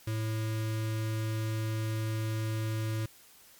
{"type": "tone with notch filter", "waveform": "square", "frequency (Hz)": 110, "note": "A2", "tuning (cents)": 0, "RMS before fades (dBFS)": -32, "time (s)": [0.07, 3.06], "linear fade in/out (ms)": 5, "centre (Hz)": 780, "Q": 1.9, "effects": ["white hiss -57 dBFS RMS until 3.59 s", "MP3 96 kbps"]}